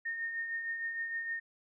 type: tone with tremolo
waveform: sine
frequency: 1835 Hz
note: A#6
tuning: 28 cents flat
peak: -32 dBFS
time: 0.05-1.4 s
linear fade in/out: 10 ms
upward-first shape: triangle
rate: 6.5 Hz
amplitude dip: 50%
effects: none